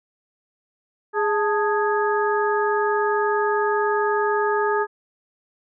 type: harmonic tone with a mistuned harmonic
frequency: 415.3 Hz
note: G#4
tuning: in tune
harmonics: 1 / 2 / 3 / 4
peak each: -21 / -24 / -26 / -27 dBFS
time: 1.13-4.87 s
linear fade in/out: 50 ms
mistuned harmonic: 2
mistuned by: +98 cents
effects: none